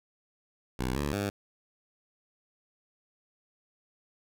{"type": "tone with pitch steps", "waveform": "10% pulse", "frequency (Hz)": [63.1, 72.1, 100.7], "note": ["B1", "D2", "G2"], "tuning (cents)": [38, -31, 47], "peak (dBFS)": -21, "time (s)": [0.79, 1.3], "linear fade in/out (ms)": 5, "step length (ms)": 170, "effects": []}